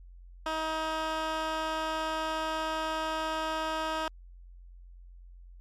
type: tone with band-pass filter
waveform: 15% pulse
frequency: 316.8 Hz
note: D#4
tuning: 31 cents sharp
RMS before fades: -32 dBFS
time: 0.46-4.08 s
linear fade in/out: 2 ms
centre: 1600 Hz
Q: 0.62
effects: added 44 Hz sine -47 dBFS peak until 5.6 s + MP3 96 kbps